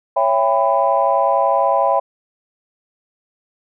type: chord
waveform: sine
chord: C# half-diminished seventh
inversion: none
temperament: just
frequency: 554.4 / 665.2 / 798.3 / 997.9 Hz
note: C#5 / E5 / G5 / B5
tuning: 0 / +16 / +31 / +18 cents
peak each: -18 dBFS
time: 0.16-2 s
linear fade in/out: 10 ms
effects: tanh soft clip ceiling -2 dBFS